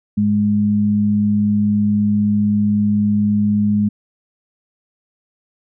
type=tone pair together; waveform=sine; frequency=103.85 / 207.7 Hz; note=G#2 / G#3; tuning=0 / 0 cents; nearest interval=octave; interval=1200 cents; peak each=-22 / -13 dBFS; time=0.17-3.89 s; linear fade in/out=10 ms; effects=none